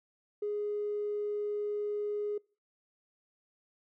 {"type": "tone with tanh clipping", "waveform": "triangle", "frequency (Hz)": 415.3, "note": "G#4", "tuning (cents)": 0, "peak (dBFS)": -31, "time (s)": [0.42, 2.38], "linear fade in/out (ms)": 5, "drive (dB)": 4, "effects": ["noise-tail reverb RT60 0.4 s tail -26 dB re dry"]}